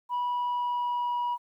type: tone with pitch glide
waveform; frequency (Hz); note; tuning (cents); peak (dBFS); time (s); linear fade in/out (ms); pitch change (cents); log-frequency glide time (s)
sine; 978 to 968.4; B5 to B5; -17 to -34; -24; 0.09-1.38; 50; -17; 0.24-1.18
effects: tanh soft clip ceiling -25 dBFS + 11-bit